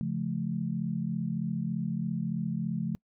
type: chord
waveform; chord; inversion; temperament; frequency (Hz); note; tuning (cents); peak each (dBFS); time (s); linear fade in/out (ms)
sine; Db augmented; none; just; 138.59 / 173.24 / 216.5; Db3 / F3 / A3; 0 / -14 / -28; -35 / -32 / -33; 0.01-2.95; 0
effects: noise-tail reverb RT60 0.1 s tail -26 dB re dry